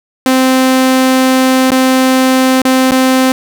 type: tone with dropouts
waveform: sawtooth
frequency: 260 Hz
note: C4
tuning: 11 cents flat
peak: -3 dBFS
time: 0.26-3.32 s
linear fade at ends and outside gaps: 1 ms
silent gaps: 1.705-1.718 / 2.618-2.651 / 2.909-2.919 s
effects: none